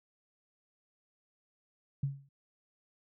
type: tone with exponential decay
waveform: sine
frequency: 138.59 Hz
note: C#3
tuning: in tune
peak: -26 dBFS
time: 2.03-2.29 s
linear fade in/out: 5 ms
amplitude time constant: 56 ms
effects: none